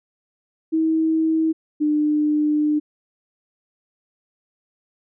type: tone pair in turn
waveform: sine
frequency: 320.1 / 300.3 Hz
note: D#4 / D4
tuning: +49 / +39 cents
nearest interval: minor second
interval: 110 cents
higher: first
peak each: -16 dBFS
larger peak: neither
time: 0.72-1.53 / 1.8-2.8 s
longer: second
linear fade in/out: 20 ms
effects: none